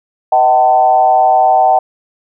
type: tone with frequency modulation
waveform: sine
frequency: 760 Hz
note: F#5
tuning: 46 cents sharp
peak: -6 dBFS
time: 0.32-1.79 s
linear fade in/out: 5 ms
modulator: 128 Hz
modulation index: 0.85
effects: none